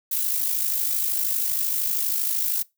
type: noise with amplitude modulation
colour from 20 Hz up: violet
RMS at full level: -22 dBFS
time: 0.11-2.63 s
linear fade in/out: 10 ms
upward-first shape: sine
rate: 52.8 Hz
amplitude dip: 50%
effects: noise-tail reverb RT60 0.2 s tail -22 dB re dry